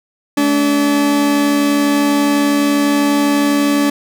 40% pulse tone pair together, 215.3 / 287.4 Hz, A3 / D4, -37 / -37 cents, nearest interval perfect fourth, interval 500 cents, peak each -20 / -11 dBFS, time 0.37-3.9 s, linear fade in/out 5 ms, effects none

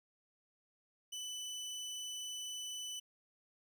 25% pulse tone, 2992 Hz, F#7, 19 cents sharp, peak -38 dBFS, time 1.12-3 s, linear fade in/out 10 ms, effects none

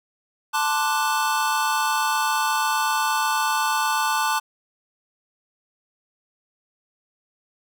square chord, D dominant seventh, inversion second, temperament equal, 880 / 1046.5 / 1174.7 / 1480 Hz, A5 / C6 / D6 / F#6, 0 / 0 / 0 / 0 cents, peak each -24 / -29 / -27 / -28 dBFS, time 0.53-4.4 s, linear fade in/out 20 ms, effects none

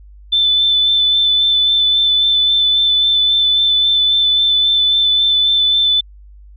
sine tone with vibrato, 3520 Hz, A7, in tune, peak -10 dBFS, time 0.32-6.01 s, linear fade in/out 10 ms, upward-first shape sine, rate 3.7 Hz, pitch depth 15 cents each way, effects added 50 Hz sine -37 dBFS peak until 6.56 s

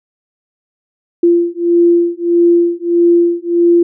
sine beating tone pair, 343.1 / 344.7 Hz, F4 / F4, -31 / -23 cents, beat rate 1.6 Hz, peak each -11 dBFS, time 1.23-3.83 s, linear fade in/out 5 ms, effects none

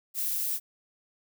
violet noise, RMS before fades -30 dBFS, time 0.14-0.6 s, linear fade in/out 50 ms, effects none

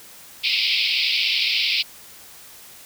pink band-pass noise, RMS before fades -21 dBFS, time 0.43-1.83 s, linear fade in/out 20 ms, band 2200 to 5100 Hz, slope 96 dB/octave, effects white hiss -44 dBFS RMS until 2.85 s

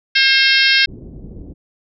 harmonic tone, 535 Hz, C5, 38 cents sharp, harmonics 3 / 4 / 5 / 6 / 7 / 8 / 9 / 10, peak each -16 / -17 / -18 / -19 / -19 / -20 / -21 / -21 dBFS, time 0.15-0.86 s, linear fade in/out 10 ms
pink low-pass noise, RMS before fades -34 dBFS, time 0.87-1.54 s, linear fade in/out 20 ms, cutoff 400 Hz, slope 24 dB/octave
effects none

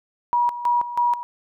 sine tone with tremolo, 962 Hz, B5, 46 cents flat, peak -16 dBFS, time 0.33-1.23 s, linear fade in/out 0 ms, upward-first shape square, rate 3.1 Hz, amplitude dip 75%, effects none

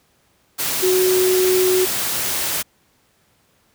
sine tone in noise, 370 Hz, F#4, in tune, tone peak -14 dBFS, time 0.82-1.86 s, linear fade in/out 20 ms, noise white, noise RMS -22 dBFS, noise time 0.58-2.63 s, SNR +5 dB, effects pink hiss -60 dBFS RMS until 3.74 s + high-pass 60 Hz 12 dB/octave

